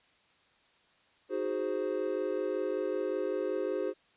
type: chord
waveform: triangle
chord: Ab dominant seventh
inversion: second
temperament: equal with one note detuned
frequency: 312 / 370 / 415.3 / 523.3 Hz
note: Eb4 / Gb4 / Ab4 / C5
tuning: +5 / 0 / 0 / 0 cents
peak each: -37 / -33 / -33 / -33 dBFS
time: 1.29-3.94 s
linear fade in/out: 50 ms
effects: white hiss -66 dBFS RMS until 4.16 s + resampled to 8000 Hz